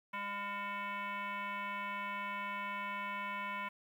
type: tone with frequency modulation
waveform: sine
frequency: 606 Hz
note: D#5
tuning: 46 cents flat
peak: -37 dBFS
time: 0.13-3.69 s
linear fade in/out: 10 ms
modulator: 404 Hz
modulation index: 4.9
effects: 11-bit